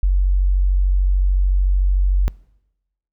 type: tone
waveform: sine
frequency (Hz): 46.77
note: F#1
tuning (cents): +19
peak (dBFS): -12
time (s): 0.03-2.28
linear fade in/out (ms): 0
effects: noise-tail reverb RT60 0.9 s tail -24 dB re dry